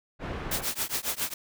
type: low-pass noise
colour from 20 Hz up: pink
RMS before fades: -35 dBFS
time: 0.19-0.66 s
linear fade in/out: 50 ms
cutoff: 2000 Hz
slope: 12 dB/octave
type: noise with tremolo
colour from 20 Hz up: white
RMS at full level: -27 dBFS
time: 0.51-1.34 s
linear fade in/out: 5 ms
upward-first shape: triangle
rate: 7.3 Hz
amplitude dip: 100%
effects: none